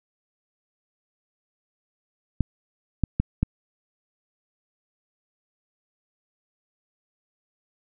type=clicks; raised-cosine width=5 ms; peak=-8 dBFS; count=4; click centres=2.407 / 3.037 / 3.2 / 3.43 s; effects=none